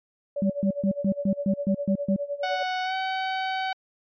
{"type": "tone with tremolo", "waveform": "sine", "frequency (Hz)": 572, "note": "D5", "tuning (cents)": -46, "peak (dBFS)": -25, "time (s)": [0.36, 2.63], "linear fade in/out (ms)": 5, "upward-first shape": "sine", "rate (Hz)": 9.8, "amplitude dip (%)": 85}
{"type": "tone bursts", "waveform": "sine", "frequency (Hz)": 197.7, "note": "G3", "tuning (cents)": 15, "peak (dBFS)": -20, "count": 9, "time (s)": [0.42, 2.162], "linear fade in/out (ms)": 2, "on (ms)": 78, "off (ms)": 130}
{"type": "tone with pitch glide", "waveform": "sawtooth", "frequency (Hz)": [740, 759], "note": ["F#5", "F#5"], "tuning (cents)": [0, 44], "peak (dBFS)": -22, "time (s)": [2.43, 3.73], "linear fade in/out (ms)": 5, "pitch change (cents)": 44, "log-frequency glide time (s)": [2.83, 2.94]}
{"effects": ["resampled to 11025 Hz"]}